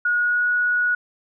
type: tone with pitch glide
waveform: sine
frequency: 1447 to 1460.4 Hz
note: F#6 to F#6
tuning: -39 to -23 cents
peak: -17 dBFS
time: 0.05-0.95 s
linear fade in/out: 5 ms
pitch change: +16 cents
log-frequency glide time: 0.17-0.5 s
effects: none